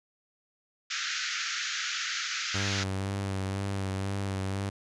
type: band-pass noise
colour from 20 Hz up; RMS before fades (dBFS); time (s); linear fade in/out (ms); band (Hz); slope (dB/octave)
pink; -33; 0.9-2.84; 10; 1300 to 6900; 96
type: tone with vibrato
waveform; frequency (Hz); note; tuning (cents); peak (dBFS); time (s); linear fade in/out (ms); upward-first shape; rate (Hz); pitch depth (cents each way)
sawtooth; 97.4; G2; -11; -26; 2.54-4.7; 10; sine; 2; 31
effects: resampled to 24000 Hz